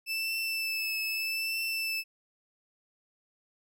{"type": "tone with vibrato", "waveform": "30% pulse", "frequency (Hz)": 2637, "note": "E7", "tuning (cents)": 0, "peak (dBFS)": -27, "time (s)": [0.06, 2.04], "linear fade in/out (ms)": 50, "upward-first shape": "triangle", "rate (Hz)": 0.8, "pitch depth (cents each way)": 26, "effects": []}